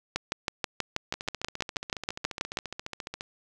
two click trains, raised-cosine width 0.2 ms, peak -18 / -10 dBFS, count 31 / 16, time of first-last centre 1.14-3.209 / 0.16-2.572 s, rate 14.5 / 6.22 Hz, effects none

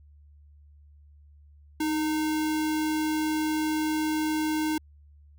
sine tone with sample-and-hold, 311.1 Hz, D#4, in tune, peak -24 dBFS, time 1.8-4.78 s, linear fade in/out 5 ms, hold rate 1225 Hz, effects added 73 Hz sine -51 dBFS peak until 5.38 s

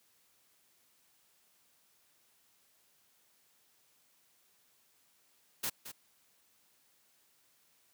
white noise with echo, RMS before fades -35 dBFS, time 5.63-5.7 s, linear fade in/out 10 ms, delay 220 ms, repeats 1, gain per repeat -11 dB, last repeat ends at 5.92 s, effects white hiss -70 dBFS RMS until 7.93 s + high-pass 80 Hz 12 dB/octave

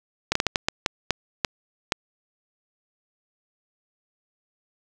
slowing click train, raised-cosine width 0.2 ms, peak -3 dBFS, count 10, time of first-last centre 0.32-1.922 s, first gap 34 ms, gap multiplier 1.39, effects none

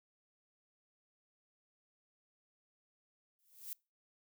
violet noise with exponential growth, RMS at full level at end -41 dBFS, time 3.39-3.73 s, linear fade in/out 0 ms, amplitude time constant 73 ms, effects noise-tail reverb RT60 0.3 s tail -26 dB re dry

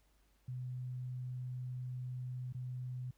sine tone with dropouts, 126.1 Hz, B2, 36 cents sharp, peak -39 dBFS, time 0.48-3.11 s, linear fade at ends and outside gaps 5 ms, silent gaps 2.526-2.546 s, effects added 50 Hz sine -70 dBFS peak until 3.17 s + pink hiss -75 dBFS RMS until 3.17 s

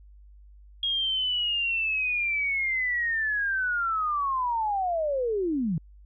sine linear sweep, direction down, 3282 to 147.3 Hz, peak -24 dBFS, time 0.83-5.78 s, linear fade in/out 2 ms, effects added 50 Hz sine -48 dBFS peak until 6.05 s

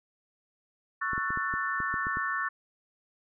sine chord, F# minor seventh, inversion second, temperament just, 1110 / 1332 / 1480 / 1776 Hz, C#6 / E6 / F#6 / A6, +2 / +18 / 0 / +16 cents, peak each -33 / -36 / -35 / -32 dBFS, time 1.01-2.49 s, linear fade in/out 10 ms
clicks, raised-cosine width 3 ms, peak -26 dBFS, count 9, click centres 1.133 / 1.179 / 1.305 / 1.374 / 1.539 / 1.803 / 1.941 / 2.069 / 2.171 s
effects none

